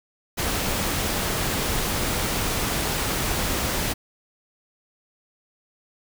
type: noise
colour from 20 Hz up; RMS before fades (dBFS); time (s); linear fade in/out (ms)
pink; -25; 0.37-3.94; 20
effects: none